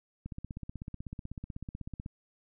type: click train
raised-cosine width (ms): 5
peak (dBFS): -27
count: 30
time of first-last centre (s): 0.26-2.061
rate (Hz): 16.1
effects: none